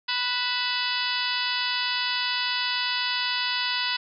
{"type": "harmonic tone with a mistuned harmonic", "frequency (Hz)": 493.9, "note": "B4", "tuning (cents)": 0, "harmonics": [2, 3, 4, 5, 6, 7, 8, 9, 10], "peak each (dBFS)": [-33, -33, -33, -33, -33, -33, -33, -33, -33], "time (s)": [0.08, 3.97], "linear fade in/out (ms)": 10, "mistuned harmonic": 5, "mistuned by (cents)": 92, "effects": []}